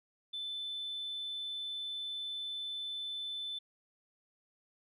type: tone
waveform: sine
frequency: 3520 Hz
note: A7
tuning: in tune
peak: -36 dBFS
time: 0.33-3.59 s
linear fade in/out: 10 ms
effects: tanh soft clip ceiling -33 dBFS